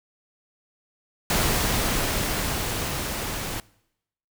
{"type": "noise with level ramp", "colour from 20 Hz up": "pink", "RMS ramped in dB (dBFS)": [-22, -31], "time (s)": [1.3, 3.6], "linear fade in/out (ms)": 2, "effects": ["noise-tail reverb RT60 0.8 s tail -23 dB re dry"]}